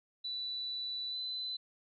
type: tone with pitch glide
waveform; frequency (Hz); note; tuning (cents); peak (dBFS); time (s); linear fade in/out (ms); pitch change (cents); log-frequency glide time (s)
sine; 3966 to 4019; B7 to B7; +7 to +30; -36; 0.24-1.57; 10; +23; 1.1-1.17
effects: none